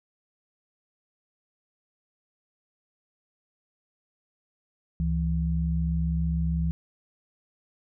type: tone pair together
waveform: sine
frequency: 69.29 / 164.81 Hz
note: C#2 / E3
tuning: 0 / 0 cents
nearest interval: octave + minor third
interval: 1500 cents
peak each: -26 dBFS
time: 5-6.71 s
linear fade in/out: 0 ms
effects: none